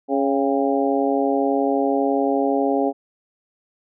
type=harmonic tone with a mistuned harmonic; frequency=138.3 Hz; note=C#3; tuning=4 cents flat; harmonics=2 / 3 / 4 / 5 / 6; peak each=-21 / -23 / -24 / -25 / -26 dBFS; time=0.08-2.93 s; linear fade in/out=50 ms; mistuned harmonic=6; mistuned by=-56 cents; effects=none